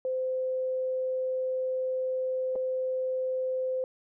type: tone with dropouts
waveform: sine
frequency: 516 Hz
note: C5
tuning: 24 cents flat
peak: -27 dBFS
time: 0.05-3.84 s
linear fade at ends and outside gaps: 1 ms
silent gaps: 2.555-2.559 s
effects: none